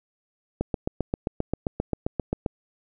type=click train; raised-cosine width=2 ms; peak=-11 dBFS; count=15; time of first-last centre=0.61-2.462 s; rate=7.56 Hz; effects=none